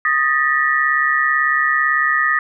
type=tone cluster; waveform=sine; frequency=1243 / 1781 / 1919 Hz; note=D#6 / A6 / A#6; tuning=-2 / +21 / +50 cents; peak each=-18 dBFS; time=0.05-2.39 s; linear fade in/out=2 ms; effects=none